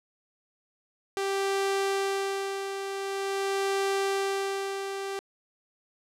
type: tone with tremolo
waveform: sawtooth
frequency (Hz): 392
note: G4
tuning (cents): 0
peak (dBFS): -21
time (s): 1.17-5.19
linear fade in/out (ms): 0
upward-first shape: sine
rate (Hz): 0.46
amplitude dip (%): 55
effects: low-pass 10000 Hz 12 dB/octave